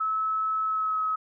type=tone with pitch glide; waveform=sine; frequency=1298 to 1279.4 Hz; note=E6 to D#6; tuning=-27 to +48 cents; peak=-24 dBFS; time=0-1.16 s; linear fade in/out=10 ms; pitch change=-25 cents; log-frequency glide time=0.63-1 s; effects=none